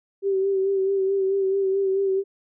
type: tone with vibrato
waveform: sine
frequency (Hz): 388.1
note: G4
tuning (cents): -17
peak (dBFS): -19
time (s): 0.22-2.24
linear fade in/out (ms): 50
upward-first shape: sine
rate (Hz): 4.6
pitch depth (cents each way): 34
effects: none